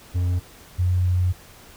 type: tone pair in turn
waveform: triangle / sine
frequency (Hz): 89.2 / 90.34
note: F2 / F#2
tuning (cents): +37 / -41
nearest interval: unison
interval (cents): 22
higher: second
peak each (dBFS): -17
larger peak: neither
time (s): 0.14-0.4 / 0.78-1.33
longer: second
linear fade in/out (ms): 20
effects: pink hiss -47 dBFS RMS until 1.76 s